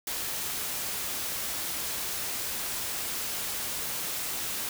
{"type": "noise", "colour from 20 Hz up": "white", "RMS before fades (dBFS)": -33, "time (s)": [0.07, 4.69], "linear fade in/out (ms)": 2, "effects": []}